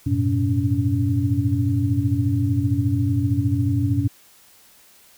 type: tone cluster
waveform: sine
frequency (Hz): 93.8 / 108.8 / 122.3 / 283.3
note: F#2 / A2 / B2 / C#4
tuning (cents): +24 / -19 / -16 / +38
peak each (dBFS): -23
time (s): 0.06-4.08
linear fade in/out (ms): 10
effects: white hiss -52 dBFS RMS until 5.17 s